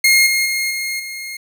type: tone with level steps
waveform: sawtooth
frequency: 2141 Hz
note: C7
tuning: 39 cents sharp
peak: -6 / -11 / -14 / -17 / -23 dBFS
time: 0.04-1.37 s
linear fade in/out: 5 ms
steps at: 0.26 / 0.45 / 0.7 / 0.99 s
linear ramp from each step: 10 ms
effects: none